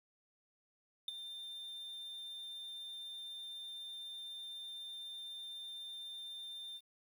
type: tone with ADSR envelope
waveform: triangle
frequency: 3596 Hz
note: A7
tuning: 37 cents sharp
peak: -32 dBFS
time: 1.08-6.81 s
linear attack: 3 ms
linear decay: 14 ms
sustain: -11 dB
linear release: 52 ms
effects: 11-bit